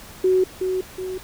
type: tone with echo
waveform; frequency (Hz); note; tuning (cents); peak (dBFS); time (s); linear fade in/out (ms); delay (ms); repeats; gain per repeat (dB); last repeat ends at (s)
sine; 372.2; F#4; +10; -14; 0.24-0.44; 5; 370; 2; -6; 1.18
effects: pink hiss -42 dBFS RMS until 1.23 s